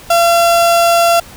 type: tone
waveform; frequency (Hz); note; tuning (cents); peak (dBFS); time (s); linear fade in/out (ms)
35% pulse; 682; F5; -41; -6; 0.1-1.2; 5
effects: pink hiss -36 dBFS RMS until 1.36 s

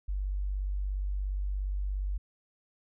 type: tone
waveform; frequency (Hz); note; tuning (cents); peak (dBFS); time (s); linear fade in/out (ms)
sine; 48.55; G1; -16; -29; 0.08-2.18; 10
effects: none

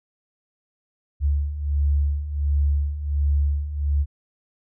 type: beating tone pair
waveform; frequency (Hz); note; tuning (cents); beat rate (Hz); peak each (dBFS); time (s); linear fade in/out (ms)
sine; 71 / 72.4; C#2 / D2; +42 / -24; 1.4; -25 / -20; 1.2-4.06; 50
effects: none

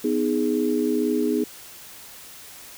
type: chord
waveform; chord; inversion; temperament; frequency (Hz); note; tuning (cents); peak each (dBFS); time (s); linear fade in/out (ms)
sine; G# minor; first; just; 249.2 / 311.5 / 415.3; B3 / D#4 / G#4; +16 / +2 / 0; -24; 0.04-1.44; 5
effects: white hiss -43 dBFS RMS until 2.77 s

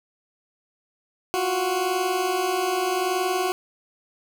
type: tone pair together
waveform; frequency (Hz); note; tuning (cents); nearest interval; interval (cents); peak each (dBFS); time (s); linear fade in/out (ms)
20% pulse; 349.2 / 370; F4 / F#4; 0 / 0; minor second; 100; -24 / -18; 1.34-3.52; 0
effects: none

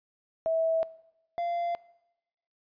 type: tone pair in turn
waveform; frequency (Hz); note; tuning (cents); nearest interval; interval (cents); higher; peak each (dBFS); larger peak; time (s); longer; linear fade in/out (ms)
sine / triangle; 651 / 689.7; E5 / F5; -22 / -22; minor second; 100; second; -24 / -26; first; 0.46-0.83 / 1.38-1.75; neither; 0
effects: noise-tail reverb RT60 0.9 s tail -20 dB re dry + resampled to 11025 Hz

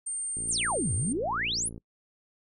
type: tone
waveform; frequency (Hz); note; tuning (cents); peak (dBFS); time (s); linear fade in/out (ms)
sine; 8740; C#9; -26; -30; 0.06-1.13; 10
type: click train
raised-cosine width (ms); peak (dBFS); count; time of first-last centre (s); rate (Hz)
3; -30; 82; 0.37-1.779; 57.5
type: exponential two-way sweep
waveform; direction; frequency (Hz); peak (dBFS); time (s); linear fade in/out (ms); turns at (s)
sine; down then up; 11175 to 80.3 to 11175; -27; 0.48-1.69; 10; 0.94
effects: noise-tail reverb RT60 0.1 s tail -25 dB re dry

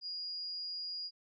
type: tone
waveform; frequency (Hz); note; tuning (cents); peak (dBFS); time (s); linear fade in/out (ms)
sine; 4863; D#8; -40; -38; 0.01-1.11; 50
effects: none

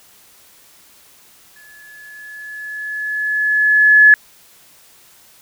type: tone with exponential growth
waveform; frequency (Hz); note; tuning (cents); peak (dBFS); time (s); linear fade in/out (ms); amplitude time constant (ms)
sine; 1709; G#6; +49; -3; 1.56-4.14; 1; 560
effects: white hiss -48 dBFS RMS until 5.41 s

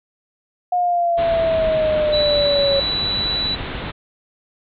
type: exponential sweep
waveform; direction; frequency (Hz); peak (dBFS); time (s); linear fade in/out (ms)
sine; down; 720 to 552; -15; 0.72-2.8; 5
type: low-pass noise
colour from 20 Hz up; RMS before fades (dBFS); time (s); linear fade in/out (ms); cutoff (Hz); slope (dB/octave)
pink; -28; 1.17-3.92; 20; 4000; 96
type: tone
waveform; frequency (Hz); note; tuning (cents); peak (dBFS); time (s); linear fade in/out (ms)
sine; 3951; B7; 0; -19; 2.12-3.56; 20
type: click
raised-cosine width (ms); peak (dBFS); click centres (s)
5; -24; 3.051
effects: none

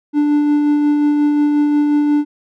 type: tone with tremolo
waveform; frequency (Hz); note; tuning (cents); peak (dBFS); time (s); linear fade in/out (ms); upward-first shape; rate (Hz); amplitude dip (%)
triangle; 294.3; D4; +4; -8; 0.13-2.25; 50; sine; 5.6; 25
effects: none

